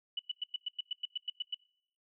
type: tone bursts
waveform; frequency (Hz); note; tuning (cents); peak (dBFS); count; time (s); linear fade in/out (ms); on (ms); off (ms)
sine; 2960; F#7; 0; -32; 12; 0.17-1.546; 5; 23; 100
effects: noise-tail reverb RT60 0.7 s tail -25 dB re dry